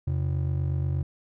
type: ring-modulated tone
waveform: triangle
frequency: 110 Hz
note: A2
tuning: in tune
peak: -19 dBFS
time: 0.07-1.03 s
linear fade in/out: 5 ms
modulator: 24.2 Hz
effects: none